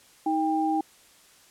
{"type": "tone pair together", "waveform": "sine", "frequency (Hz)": [315.9, 796], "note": ["D#4", "G5"], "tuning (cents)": [26, 26], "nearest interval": "octave + major third", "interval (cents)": 1600, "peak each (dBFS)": -25, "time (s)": [0.26, 0.81], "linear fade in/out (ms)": 5, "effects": ["white hiss -56 dBFS RMS until 1.5 s", "low-pass 11000 Hz 12 dB/octave"]}